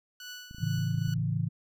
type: tone with tremolo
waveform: 15% pulse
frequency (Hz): 1480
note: F#6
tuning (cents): 0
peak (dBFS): -33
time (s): 0.2-1.14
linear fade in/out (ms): 2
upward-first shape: triangle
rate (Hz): 2.3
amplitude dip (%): 75
type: clicks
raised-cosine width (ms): 5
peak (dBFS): -33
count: 9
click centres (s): 0.511 / 0.547 / 0.584 / 0.636 / 0.786 / 0.946 / 0.985 / 1.079 / 1.183
type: chord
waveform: sine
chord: A major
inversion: none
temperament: equal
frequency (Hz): 110 / 138.59 / 164.81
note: A2 / C#3 / E3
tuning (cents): 0 / 0 / 0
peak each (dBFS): -31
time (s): 0.6-1.49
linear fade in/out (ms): 20
effects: none